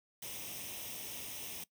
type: noise with comb filter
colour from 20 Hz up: white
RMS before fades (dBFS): -44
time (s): 0.22-1.64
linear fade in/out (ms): 5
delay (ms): 0.34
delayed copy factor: +0.65
effects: noise-tail reverb RT60 0.1 s tail -20 dB re dry + high-pass 60 Hz 12 dB/octave